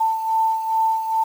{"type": "beating tone pair", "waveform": "sine", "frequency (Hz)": [890, 892.4], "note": ["A5", "A5"], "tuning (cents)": [20, 24], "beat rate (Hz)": 2.4, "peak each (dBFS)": [-18, -25], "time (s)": [0, 1.24], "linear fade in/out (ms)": 10, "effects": ["7-bit"]}